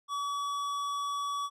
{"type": "tone with tanh clipping", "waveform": "triangle", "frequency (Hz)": 1139, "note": "C#6", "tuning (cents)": 47, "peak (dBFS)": -33, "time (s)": [0.08, 1.5], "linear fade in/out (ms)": 50, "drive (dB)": 18, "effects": []}